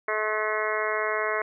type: harmonic tone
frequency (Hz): 214.9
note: A3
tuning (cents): -41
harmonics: 2 / 3 / 4 / 5 / 6 / 7 / 8 / 9 / 10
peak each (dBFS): -31 / -31 / -41 / -31 / -35 / -34 / -35 / -33 / -34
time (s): 0.08-1.42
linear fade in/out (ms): 2
effects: none